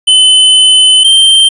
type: tone pair in turn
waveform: square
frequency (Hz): 3034 / 3139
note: F#7 / G7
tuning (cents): +43 / +2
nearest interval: minor second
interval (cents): 59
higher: second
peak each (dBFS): -3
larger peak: neither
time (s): 0.07-1.04 / 1.04-1.49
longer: first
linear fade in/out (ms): 10
effects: resampled to 24000 Hz